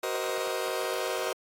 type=chord; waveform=sawtooth; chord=C half-diminished seventh; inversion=second; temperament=just; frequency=376.7 / 470.9 / 523.3 / 627.9 Hz; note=Gb4 / Bb4 / C5 / Eb5; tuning=+31 / +18 / 0 / +16 cents; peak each=-31 dBFS; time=0.03-1.33 s; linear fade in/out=5 ms; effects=AAC 48 kbps